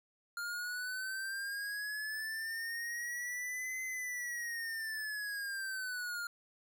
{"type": "linear two-way sweep", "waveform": "square", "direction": "up then down", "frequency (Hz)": [1401, 2053, 1401], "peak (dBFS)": -38, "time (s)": [0.37, 6.27], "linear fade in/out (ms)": 2, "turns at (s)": 3.83, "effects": []}